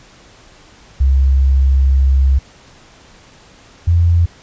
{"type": "tone pair in turn", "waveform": "sine", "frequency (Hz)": [67, 85.24], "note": ["C2", "F2"], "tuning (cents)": [42, -41], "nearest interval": "major third", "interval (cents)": 417, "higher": "second", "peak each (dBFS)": [-8, -8], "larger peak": "neither", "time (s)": [[1, 2.39], [3.87, 4.26]], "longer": "first", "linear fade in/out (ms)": 10, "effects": ["pink hiss -44 dBFS RMS until 4.42 s", "resampled to 16000 Hz"]}